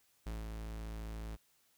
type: tone with ADSR envelope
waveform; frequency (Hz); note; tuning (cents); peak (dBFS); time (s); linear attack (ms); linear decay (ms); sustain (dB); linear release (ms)
45% pulse; 54.5; A1; -16; -38; 0.26-1.37; 8; 180; -3; 27
effects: white hiss -72 dBFS RMS until 1.77 s